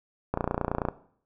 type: click train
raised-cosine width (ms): 1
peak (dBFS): -12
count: 17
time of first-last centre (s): 0.34-0.886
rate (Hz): 29.3
effects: noise-tail reverb RT60 0.6 s tail -17 dB re dry